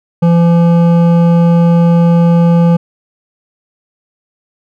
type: tone with hard clipping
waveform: sine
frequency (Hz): 170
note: F3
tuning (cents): -46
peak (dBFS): -7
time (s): 0.22-2.77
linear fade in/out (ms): 10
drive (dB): 11
effects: none